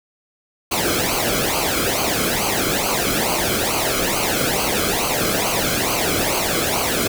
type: noise with flanger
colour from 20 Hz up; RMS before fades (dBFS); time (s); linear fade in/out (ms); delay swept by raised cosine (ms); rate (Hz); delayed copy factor
pink; -20; 0.71-7.08; 10; 0.55 to 1.11; 2.3; -0.75
effects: none